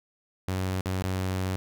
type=tone with dropouts; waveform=sawtooth; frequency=93.6 Hz; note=F#2; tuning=20 cents sharp; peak=-23 dBFS; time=0.48-1.56 s; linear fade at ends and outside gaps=0 ms; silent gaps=0.809-0.858 / 1.023-1.04 s; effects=none